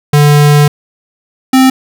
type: tone pair in turn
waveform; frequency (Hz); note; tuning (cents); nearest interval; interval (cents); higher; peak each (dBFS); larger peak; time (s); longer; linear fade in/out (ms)
square; 146.83 / 261.6; D3 / C4; 0 / 0; minor seventh; 1000; second; -4 / -4; neither; 0.13-0.68 / 1.53-1.7; first; 5
effects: none